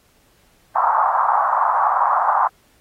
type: band-pass noise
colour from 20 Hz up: white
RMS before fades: -17 dBFS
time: 0.75-2.48 s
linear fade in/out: 10 ms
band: 750 to 1200 Hz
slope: 48 dB/octave
effects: pink hiss -58 dBFS RMS until 2.8 s + AAC 48 kbps

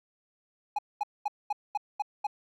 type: tone bursts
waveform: triangle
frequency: 830.6 Hz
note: G#5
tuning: in tune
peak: -24 dBFS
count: 7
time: 0.76-2.269 s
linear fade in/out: 5 ms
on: 27 ms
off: 220 ms
effects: none

